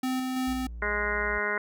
square tone with tremolo, 257.8 Hz, C4, 26 cents flat, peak -27 dBFS, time 0.03-0.67 s, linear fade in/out 5 ms, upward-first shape square, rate 3 Hz, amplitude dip 25%
triangle tone, 58 Hz, A#1, 8 cents flat, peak -34 dBFS, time 0.47-1.39 s, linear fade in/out 10 ms
harmonic tone, 207.7 Hz, G#3, in tune, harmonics 1 / 2 / 3 / 4 / 5 / 6 / 7 / 8 / 9 / 10, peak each -42 / -34 / -37 / -42 / -35 / -41 / -31 / -39 / -32 / -36 dBFS, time 0.82-1.58 s, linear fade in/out 2 ms
effects none

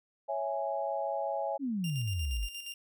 sine chord, C# minor, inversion none, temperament equal, 554.4 / 659.3 / 830.6 Hz, C#5 / E5 / G#5, 0 / 0 / 0 cents, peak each -35 dBFS, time 0.28-1.58 s, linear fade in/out 20 ms
sine exponential sweep, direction down, 293.7 to 45.63 Hz, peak -30 dBFS, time 1.59-2.49 s, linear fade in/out 50 ms
sawtooth tone with tremolo, 2794 Hz, F7, in tune, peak -35 dBFS, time 1.84-2.74 s, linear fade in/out 2 ms, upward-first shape square, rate 8.5 Hz, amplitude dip 50%
effects none

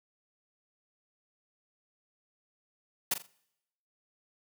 white noise with echo, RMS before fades -28 dBFS, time 3.11-3.14 s, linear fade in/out 5 ms, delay 42 ms, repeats 3, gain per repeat -10 dB, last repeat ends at 3.266 s, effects noise-tail reverb RT60 0.9 s tail -26 dB re dry + high-pass 150 Hz 12 dB/octave

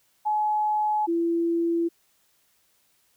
sine tone pair in turn, 849 / 336.9 Hz, G#5 / E4, +38 / +38 cents, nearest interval octave + major third, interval 1600 cents, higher first, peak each -21 dBFS, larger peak neither, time 0.25-1.07 / 1.07-1.89 s, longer neither, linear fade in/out 20 ms, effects white hiss -66 dBFS RMS until 3.16 s

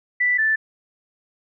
sine tone pair in turn, 1975.5 / 1760 Hz, B6 / A6, 0 / 0 cents, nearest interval major second, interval 200 cents, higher first, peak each -16 dBFS, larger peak neither, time 0.2-0.38 / 0.38-0.56 s, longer neither, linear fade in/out 10 ms, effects none

